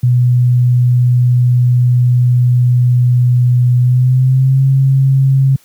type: tone with pitch glide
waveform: sine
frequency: 123.47 to 134.64 Hz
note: B2 to C3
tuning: 0 to +50 cents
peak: -6 dBFS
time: 0.03-5.56 s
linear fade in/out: 5 ms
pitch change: +150 cents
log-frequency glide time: 3.78-4.63 s
effects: white hiss -49 dBFS RMS until 5.64 s + high-pass 80 Hz 12 dB/octave